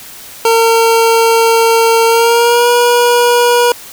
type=tone with pitch glide; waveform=25% pulse; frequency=456.3 to 481.8 Hz; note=A#4 to B4; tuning=-37 to -43 cents; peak=-3 dBFS; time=0.45-3.72 s; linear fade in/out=2 ms; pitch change=+94 cents; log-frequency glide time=2.06-2.69 s; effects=white hiss -32 dBFS RMS until 3.92 s